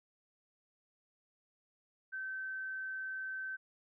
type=tone; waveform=sine; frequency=1541 Hz; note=G6; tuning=30 cents flat; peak=-38 dBFS; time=2.12-3.57 s; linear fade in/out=20 ms; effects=none